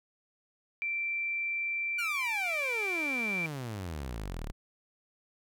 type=tone; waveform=sine; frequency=2347 Hz; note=D7; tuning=2 cents flat; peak=-30 dBFS; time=0.82-3.46 s; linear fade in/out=0 ms
type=exponential sweep; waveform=sawtooth; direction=down; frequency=1476 to 32.97 Hz; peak=-32 dBFS; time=1.98-4.52 s; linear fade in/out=10 ms
effects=none